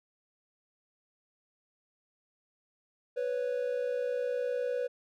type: tone pair together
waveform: triangle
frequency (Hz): 493.9 / 553.8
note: B4 / C#5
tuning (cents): 0 / -2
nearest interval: major second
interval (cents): 198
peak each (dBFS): -29 / -33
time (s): 3.16-4.88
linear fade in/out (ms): 20
effects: none